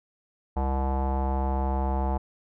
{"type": "tone with low-pass filter", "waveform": "square", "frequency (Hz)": 66.8, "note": "C2", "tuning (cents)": 36, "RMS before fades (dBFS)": -26, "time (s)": [0.56, 2.18], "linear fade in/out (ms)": 10, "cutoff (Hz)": 840, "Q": 5.3, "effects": []}